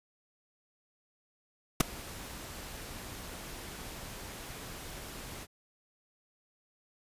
pink noise with ADSR envelope, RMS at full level -20 dBFS, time 1.8-5.47 s, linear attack 7 ms, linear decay 9 ms, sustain -24 dB, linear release 45 ms, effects resampled to 32000 Hz

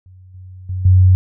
sine tone with level steps, 92.5 Hz, F#2, in tune, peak -39 / -33 / -19 / -6 dBFS, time 0.06-1.15 s, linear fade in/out 0 ms, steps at 0.34 / 0.69 / 0.85 s, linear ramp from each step 5 ms, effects none

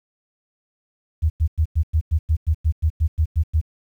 sine tone bursts, 78.9 Hz, D#2, 25 cents sharp, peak -14 dBFS, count 14, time 1.22-3.614 s, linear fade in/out 20 ms, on 80 ms, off 98 ms, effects 9-bit

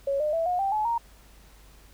sine tone with pitch steps, 554.4 / 604.6 / 659.3 / 719 / 784 / 855 / 932.4 Hz, C#5 / D#5 / E5 / F#5 / G5 / A5 / A#5, 0 / -50 / 0 / -50 / 0 / -50 / 0 cents, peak -23 dBFS, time 0.07-0.98 s, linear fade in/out 5 ms, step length 130 ms, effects added 50 Hz sine -52 dBFS peak until 1.93 s + pink hiss -56 dBFS RMS until 1.93 s

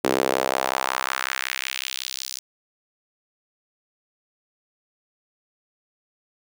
sawtooth tone with high-pass filter sweep, 65.41 Hz, C2, in tune, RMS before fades -26 dBFS, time 0.04-2.39 s, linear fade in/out 5 ms, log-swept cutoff 350 to 5500 Hz, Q 1.7, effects none

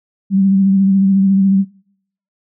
sine tone with vibrato, 194.1 Hz, G3, 17 cents flat, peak -9 dBFS, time 0.3-1.65 s, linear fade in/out 50 ms, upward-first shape sine, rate 14 Hz, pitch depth 34 cents each way, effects noise-tail reverb RT60 0.7 s tail -23 dB re dry

